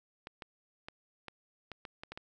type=clicks; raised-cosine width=0.3 ms; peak=-27 dBFS; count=9; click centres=0.271 / 0.422 / 0.885 / 1.283 / 1.717 / 1.852 / 2.035 / 2.12 / 2.175 s; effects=none